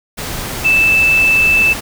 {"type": "tone in noise", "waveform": "sine", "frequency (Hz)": 2637, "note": "E7", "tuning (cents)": 0, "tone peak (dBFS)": -8, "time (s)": [0.64, 1.74], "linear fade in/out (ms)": 20, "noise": "pink", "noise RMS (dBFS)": -23, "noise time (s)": [0.17, 1.81], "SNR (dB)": 12, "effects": []}